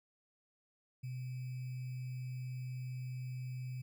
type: tone with sample-and-hold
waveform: sine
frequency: 127.2 Hz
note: C3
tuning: 48 cents flat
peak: -39 dBFS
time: 1.03-3.82 s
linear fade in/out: 10 ms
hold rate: 2450 Hz
effects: none